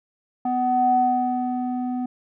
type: tone with low-pass filter sweep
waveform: square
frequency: 250 Hz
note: B3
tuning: 21 cents sharp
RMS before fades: -22 dBFS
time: 0.45-2.06 s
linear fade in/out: 5 ms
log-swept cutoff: 850 to 560 Hz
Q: 9.7
effects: none